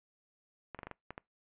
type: clicks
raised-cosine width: 0.5 ms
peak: -27 dBFS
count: 7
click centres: 0.747 / 0.79 / 0.832 / 0.87 / 0.913 / 1.106 / 1.179 s
effects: noise-tail reverb RT60 0.2 s tail -25 dB re dry + resampled to 8000 Hz